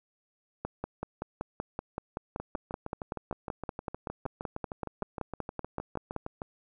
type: two click trains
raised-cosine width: 1 ms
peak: -19 / -22 dBFS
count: 30 / 27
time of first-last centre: 0.65-6.163 / 2.4-6.419 s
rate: 5.26 / 6.47 Hz
effects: none